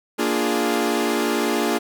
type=chord; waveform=sawtooth; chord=Bb dominant seventh; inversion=none; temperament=equal; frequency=233.1 / 293.7 / 349.2 / 415.3 Hz; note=Bb3 / D4 / F4 / Ab4; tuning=0 / 0 / 0 / 0 cents; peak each=-21 dBFS; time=0.18-1.79 s; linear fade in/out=20 ms; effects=none